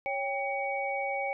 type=tone cluster; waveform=sine; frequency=554 / 793 / 2254 Hz; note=C#5 / G5 / C#7; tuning=-1 / +20 / +28 cents; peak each=-34 / -33 / -34 dBFS; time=0.06-1.33 s; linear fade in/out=0 ms; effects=none